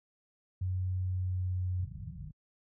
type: tone with pitch glide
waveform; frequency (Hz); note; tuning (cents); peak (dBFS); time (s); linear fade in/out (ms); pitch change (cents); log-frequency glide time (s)
sine; 92.3 to 91.29; F#2 to F#2; -4 to -23; -29; 0.61-1.85; 5; -19; 1.02-1.72
type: low-pass noise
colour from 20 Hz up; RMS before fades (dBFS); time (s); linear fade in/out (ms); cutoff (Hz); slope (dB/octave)
pink; -41; 1.79-2.31; 5; 180; 96
effects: high-pass 60 Hz 12 dB/octave